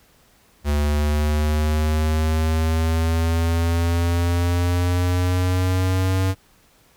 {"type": "exponential sweep", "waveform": "square", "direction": "up", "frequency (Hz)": [73, 95], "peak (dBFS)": -18, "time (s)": [0.64, 6.35], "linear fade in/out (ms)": 50, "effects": ["pink hiss -56 dBFS RMS until 6.96 s"]}